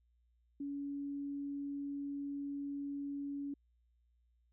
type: tone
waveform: sine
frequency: 282.6 Hz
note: C#4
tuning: 34 cents sharp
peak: -38 dBFS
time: 0.6-3.54 s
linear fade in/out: 5 ms
effects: added 59 Hz sine -70 dBFS peak until 4.52 s